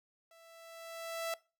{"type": "tone with level ramp", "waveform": "sawtooth", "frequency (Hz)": 662, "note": "E5", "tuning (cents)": 7, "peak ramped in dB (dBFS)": [-55, -29], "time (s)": [0.31, 1.34], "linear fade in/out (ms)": 2, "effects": ["noise-tail reverb RT60 0.3 s tail -21 dB re dry"]}